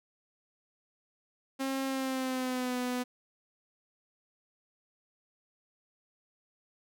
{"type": "tone with pitch glide", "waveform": "sawtooth", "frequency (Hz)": [268.3, 248.9], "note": ["C4", "B3"], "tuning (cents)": [44, 14], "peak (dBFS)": -27, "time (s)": [1.59, 3.04], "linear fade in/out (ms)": 20, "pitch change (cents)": -130, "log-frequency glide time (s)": [1.86, 2.77], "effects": []}